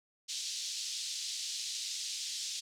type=band-pass noise; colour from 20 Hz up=pink; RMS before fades=-39 dBFS; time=0.28-2.61 s; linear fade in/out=20 ms; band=3600 to 7200 Hz; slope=24 dB/octave; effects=none